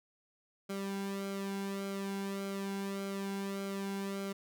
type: tone with flanger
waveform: sawtooth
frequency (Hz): 196.7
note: G3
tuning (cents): +6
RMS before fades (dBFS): -38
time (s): 0.69-4.33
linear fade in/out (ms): 10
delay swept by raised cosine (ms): 1.1 to 1.63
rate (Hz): 1.7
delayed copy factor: -0.7
effects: none